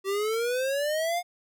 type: exponential sweep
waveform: square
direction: up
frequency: 382.9 to 719 Hz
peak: -26 dBFS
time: 0.04-1.23 s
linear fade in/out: 50 ms
effects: none